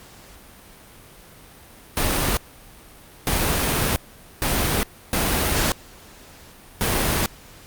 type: noise bursts at uneven times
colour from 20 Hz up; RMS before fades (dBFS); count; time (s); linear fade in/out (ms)
pink; -21; 5; 1.97-2.37 / 3.27-3.96 / 4.42-4.83 / 5.13-5.72 / 6.81-7.26; 0
effects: pink hiss -46 dBFS RMS until 7.66 s + Opus 48 kbps